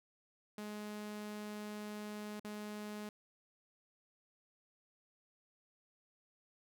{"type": "tone with dropouts", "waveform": "sawtooth", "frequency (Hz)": 209.9, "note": "G#3", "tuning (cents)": 19, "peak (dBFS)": -39, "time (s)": [0.58, 3.09], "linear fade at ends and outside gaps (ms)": 2, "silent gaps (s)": [2.397, 2.446], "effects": []}